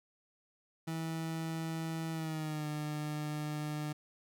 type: tone with pitch glide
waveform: 30% pulse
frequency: 162.3 to 150.56 Hz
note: E3 to D3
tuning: -27 to +43 cents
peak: -33 dBFS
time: 0.87-3.93 s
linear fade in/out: 10 ms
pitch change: -130 cents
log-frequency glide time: 2.12-2.66 s
effects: none